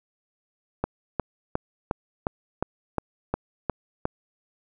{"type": "click train", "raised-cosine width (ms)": 1, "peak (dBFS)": -10, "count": 10, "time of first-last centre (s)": [0.84, 4.054], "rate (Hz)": 2.8, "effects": []}